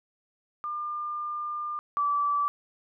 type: tone pair in turn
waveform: sine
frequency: 1200 / 1157.4 Hz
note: D6 / D6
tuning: +37 / -26 cents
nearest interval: minor second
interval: 63 cents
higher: first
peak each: -30 / -23 dBFS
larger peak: second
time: 0.64-1.79 / 1.97-2.48 s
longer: first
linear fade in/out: 0 ms
effects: none